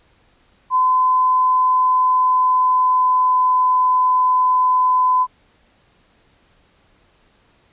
sine tone with pitch glide, 1019 to 1011.4 Hz, C6 to B5, -46 to +41 cents, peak -12 dBFS, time 0.7-5.27 s, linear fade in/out 50 ms, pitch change -13 cents, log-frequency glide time 0.93-3.6 s, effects pink hiss -57 dBFS RMS until 7.72 s + resampled to 8000 Hz

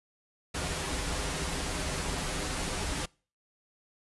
pink noise with comb filter, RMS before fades -33 dBFS, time 0.54-3.06 s, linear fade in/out 10 ms, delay 8.9 ms, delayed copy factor -0.5, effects noise-tail reverb RT60 0.4 s tail -26 dB re dry + resampled to 24000 Hz

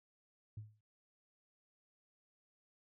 sine tone with exponential decay, 107.1 Hz, A2, 46 cents flat, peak -40 dBFS, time 0.57-0.81 s, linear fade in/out 5 ms, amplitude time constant 52 ms, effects tanh soft clip ceiling -39 dBFS

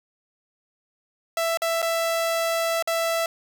sawtooth tone with dropouts, 663 Hz, E5, 10 cents sharp, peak -18 dBFS, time 1.37-3.26 s, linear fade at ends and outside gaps 2 ms, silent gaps 1.573-1.619 / 1.819-1.826 / 2.825-2.874 s, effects none

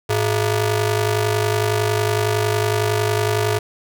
sawtooth ring-modulated tone, 265.1 Hz, C4, 23 cents sharp, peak -10 dBFS, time 0.09-3.59 s, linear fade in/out 10 ms, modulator 158 Hz, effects none

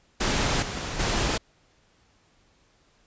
pink noise with level steps, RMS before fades -24 / -32 / -25 dBFS, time 0.2-1.38 s, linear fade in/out 10 ms, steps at 0.62 / 0.99 s, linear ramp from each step 5 ms, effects pink hiss -63 dBFS RMS until 3.06 s + resampled to 16000 Hz

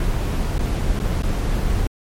brown noise with dropouts, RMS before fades -20 dBFS, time 0-1.87 s, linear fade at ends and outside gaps 2 ms, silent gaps 0.582-0.59 / 0.992-0.999 / 1.223-1.232 s, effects MP3 64 kbps

